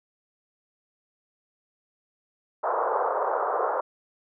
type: band-pass noise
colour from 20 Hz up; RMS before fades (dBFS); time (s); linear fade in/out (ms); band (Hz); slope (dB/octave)
pink; -26; 2.63-3.81; 10; 440 to 1300; 48
effects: none